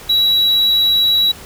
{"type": "tone", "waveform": "triangle", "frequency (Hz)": 3897, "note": "B7", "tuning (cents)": -24, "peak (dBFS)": -9, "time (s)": [0.09, 1.32], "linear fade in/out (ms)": 10, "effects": ["pink hiss -36 dBFS RMS until 1.45 s"]}